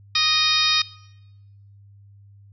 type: harmonic tone with a mistuned harmonic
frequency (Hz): 622.3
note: D#5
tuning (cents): 0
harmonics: 2 / 3 / 4 / 5 / 6 / 7 / 8 / 9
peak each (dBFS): -27 / -30 / -24 / -31 / -21 / -28 / -23 / -30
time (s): 0.15-0.82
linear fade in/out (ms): 5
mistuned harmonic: 4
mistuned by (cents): -17
effects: noise-tail reverb RT60 1.0 s tail -22 dB re dry + added 100 Hz sine -46 dBFS peak until 2.52 s